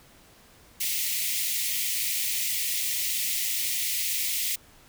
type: high-pass noise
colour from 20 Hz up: white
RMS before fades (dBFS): -28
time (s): 0.8-4.56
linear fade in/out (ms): 10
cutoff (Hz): 1900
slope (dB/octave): 96
effects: pink hiss -55 dBFS RMS until 4.88 s